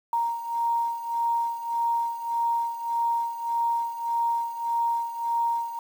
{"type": "beating tone pair", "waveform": "sine", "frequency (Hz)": [932.3, 934], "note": ["A#5", "A#5"], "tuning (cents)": [0, 3], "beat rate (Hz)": 1.7, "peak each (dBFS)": [-25, -30], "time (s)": [0.13, 5.79], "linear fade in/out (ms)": 2, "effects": ["8-bit"]}